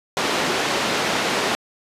pink band-pass noise, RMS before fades -22 dBFS, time 0.17-1.55 s, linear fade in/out 0 ms, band 280 to 5100 Hz, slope 12 dB/octave, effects resampled to 32000 Hz

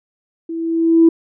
sine tone with level ramp, 329.6 Hz, E4, in tune, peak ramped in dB -23 to -4 dBFS, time 0.49-1.09 s, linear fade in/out 5 ms, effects tanh soft clip ceiling 0 dBFS

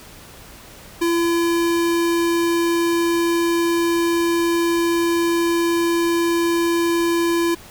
square tone, 338.8 Hz, E4, 48 cents sharp, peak -17 dBFS, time 1.01-7.55 s, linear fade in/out 10 ms, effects pink hiss -42 dBFS RMS until 7.7 s

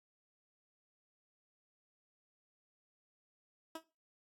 15% pulse tone with exponential decay, 322.2 Hz, E4, 39 cents flat, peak -33 dBFS, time 3.75-3.84 s, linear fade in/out 5 ms, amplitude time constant 19 ms, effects noise-tail reverb RT60 0.3 s tail -19 dB re dry + AAC 64 kbps

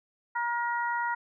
harmonic tone, 474.6 Hz, A#4, 31 cents sharp, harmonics 2 / 3 / 4, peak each -29 / -33 / -35 dBFS, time 0.35-1.15 s, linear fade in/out 10 ms, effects none

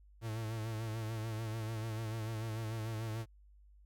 45% pulse tone with vibrato, 111.2 Hz, A2, 19 cents sharp, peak -37 dBFS, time 0.21-3.26 s, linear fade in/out 50 ms, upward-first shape sine, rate 6.8 Hz, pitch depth 53 cents each way, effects added 50 Hz sine -58 dBFS peak until 3.85 s

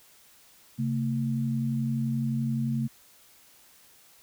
sine tone pair together, 134.4 / 226 Hz, C3 / A3, +47 / +47 cents, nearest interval major sixth, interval 900 cents, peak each -28 dBFS, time 0.78-2.88 s, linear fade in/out 20 ms, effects white hiss -57 dBFS RMS until 4.22 s

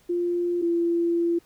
sine tone pair in turn, 349.2 / 340.4 Hz, F4 / F4, 0 / -44 cents, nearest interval unison, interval 44 cents, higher first, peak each -22 / -20 dBFS, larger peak second, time 0.09-0.62 / 0.62-1.39 s, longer second, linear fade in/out 10 ms, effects pink hiss -60 dBFS RMS until 1.45 s

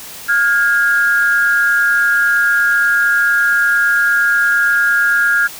sine tone pair together, 1414 / 1642.7 Hz, F6 / G#6, +21 / -19 cents, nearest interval minor third, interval 260 cents, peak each -13 dBFS, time 0.28-5.48 s, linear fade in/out 20 ms, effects white hiss -32 dBFS RMS until 5.59 s

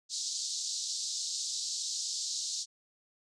pink band-pass noise, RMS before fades -36 dBFS, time 0.09-2.66 s, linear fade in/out 50 ms, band 4000 to 7700 Hz, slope 48 dB/octave, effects none

